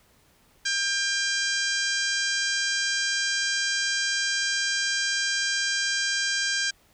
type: harmonic tone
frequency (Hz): 797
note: G5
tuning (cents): +28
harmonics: 2 / 3 / 4 / 5 / 6 / 7 / 8 / 9 / 10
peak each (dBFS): -27 / -36 / -33 / -36 / -31 / -33 / -34 / -39 / -40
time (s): 0.65-6.71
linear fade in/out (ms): 10
effects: pink hiss -61 dBFS RMS until 6.93 s